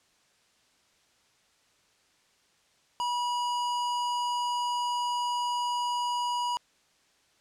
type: tone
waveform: square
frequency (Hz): 970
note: B5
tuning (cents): -31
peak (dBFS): -28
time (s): 3-6.57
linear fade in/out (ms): 0
effects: white hiss -66 dBFS RMS until 7.4 s + low-pass 7000 Hz 12 dB/octave